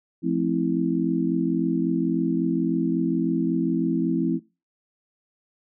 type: chord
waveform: sine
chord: F major seventh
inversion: none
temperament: just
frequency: 174.61 / 218.3 / 261.9 / 327.4 Hz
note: F3 / A3 / C4 / E4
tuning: 0 / -13 / +2 / -12 cents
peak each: -26 / -29 / -25 / -25 dBFS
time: 0.22-4.4 s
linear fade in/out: 50 ms
effects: noise-tail reverb RT60 0.3 s tail -23 dB re dry